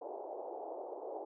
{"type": "band-pass noise", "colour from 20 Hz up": "white", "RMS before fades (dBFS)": -44, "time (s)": [0.01, 1.25], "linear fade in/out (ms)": 10, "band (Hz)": [350, 800], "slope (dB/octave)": 48, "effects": []}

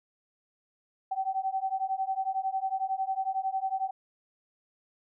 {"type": "beating tone pair", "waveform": "sine", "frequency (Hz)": [762, 773], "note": ["G5", "G5"], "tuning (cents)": [-49, -24], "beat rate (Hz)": 11, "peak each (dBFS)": -31, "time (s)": [1.11, 3.91], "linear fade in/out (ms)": 10, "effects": []}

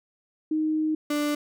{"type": "tone pair in turn", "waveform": ["sine", "35% pulse"], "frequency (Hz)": [311.1, 294.8], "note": ["D#4", "D4"], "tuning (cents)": [0, 7], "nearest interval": "minor second", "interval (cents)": 93, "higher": "first", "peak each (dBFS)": -22, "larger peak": "neither", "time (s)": [[0.51, 0.95], [1.1, 1.35]], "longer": "first", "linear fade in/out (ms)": 5, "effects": []}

